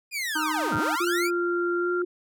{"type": "linear two-way sweep", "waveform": "sawtooth", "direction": "down then up", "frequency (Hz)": [2489, 82.41, 2489], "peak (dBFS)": -24, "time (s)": [0.11, 1.31], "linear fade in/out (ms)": 50, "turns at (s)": 0.76}
{"type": "harmonic tone", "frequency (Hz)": 309.8, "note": "D#4", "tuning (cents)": -7, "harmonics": [1, 3, 4, 5], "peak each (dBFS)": [-30, -31, -32, -33], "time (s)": [0.35, 0.96], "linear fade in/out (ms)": 10}
{"type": "tone", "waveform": "sine", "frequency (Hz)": 1385, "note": "F6", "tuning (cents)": -15, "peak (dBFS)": -28, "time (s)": [0.72, 2.02], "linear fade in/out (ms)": 2}
{"type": "tone with pitch glide", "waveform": "sine", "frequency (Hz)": [349.2, 355.9], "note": ["F4", "F4"], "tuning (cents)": [0, 33], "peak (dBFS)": -24, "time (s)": [1, 2.05], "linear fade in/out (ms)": 10, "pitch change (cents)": 33, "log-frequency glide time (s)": [1.78, 1.91]}
{"effects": []}